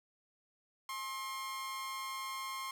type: tone with amplitude modulation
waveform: sawtooth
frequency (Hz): 1066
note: C6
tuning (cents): +32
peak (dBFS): -33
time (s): 0.89-2.71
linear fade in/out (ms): 2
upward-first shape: sine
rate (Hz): 220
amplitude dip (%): 50
effects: none